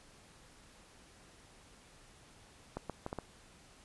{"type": "clicks", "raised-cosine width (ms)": 1, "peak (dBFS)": -24, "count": 5, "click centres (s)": [2.77, 2.897, 3.064, 3.129, 3.187], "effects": ["pink hiss -60 dBFS RMS until 3.84 s", "resampled to 24000 Hz"]}